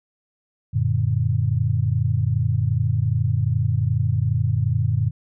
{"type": "chord", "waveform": "sine", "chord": "Gb augmented", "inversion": "none", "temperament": "equal with one note detuned", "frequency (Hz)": [92.5, 115.07, 146.83], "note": ["Gb2", "Bb2", "D3"], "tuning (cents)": [0, -22, 0], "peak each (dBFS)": [-23, -20, -24], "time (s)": [0.73, 5.11], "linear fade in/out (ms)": 20, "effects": []}